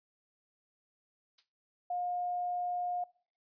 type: noise with exponential decay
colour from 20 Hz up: violet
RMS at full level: -43 dBFS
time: 1.38-1.49 s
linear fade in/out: 5 ms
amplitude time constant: 23 ms
type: tone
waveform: sine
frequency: 713 Hz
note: F5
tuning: 36 cents sharp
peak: -32 dBFS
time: 1.9-3.04 s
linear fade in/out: 5 ms
effects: noise-tail reverb RT60 0.5 s tail -23 dB re dry + resampled to 11025 Hz